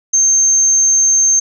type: tone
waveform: sine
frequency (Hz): 6340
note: G8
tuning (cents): +19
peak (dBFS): -8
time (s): 0.13-1.4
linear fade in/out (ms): 10
effects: none